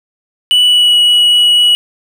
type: tone with pitch glide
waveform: triangle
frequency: 2960 to 2926 Hz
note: F#7 to F#7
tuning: 0 to -20 cents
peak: -4 dBFS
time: 0.51-1.75 s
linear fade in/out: 0 ms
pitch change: -20 cents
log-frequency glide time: 0.63-0.95 s
effects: none